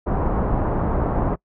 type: low-pass noise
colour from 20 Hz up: pink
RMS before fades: -21 dBFS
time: 0.06-1.36 s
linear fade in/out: 20 ms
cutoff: 1100 Hz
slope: 24 dB/octave
effects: noise-tail reverb RT60 0.1 s tail -24 dB re dry